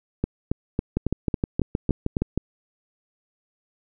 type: two click trains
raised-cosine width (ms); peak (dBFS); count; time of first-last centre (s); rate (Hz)
3; -9 / -9; 8 / 10; 0.24-2.168 / 0.97-2.376; 3.63 / 6.4
effects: none